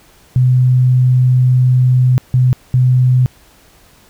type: tone bursts at uneven times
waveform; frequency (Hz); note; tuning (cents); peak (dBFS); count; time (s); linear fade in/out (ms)
sine; 126.8; B2; +46; -7; 3; 0.36-2.18 / 2.34-2.53 / 2.74-3.26; 0
effects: pink hiss -47 dBFS RMS until 4.09 s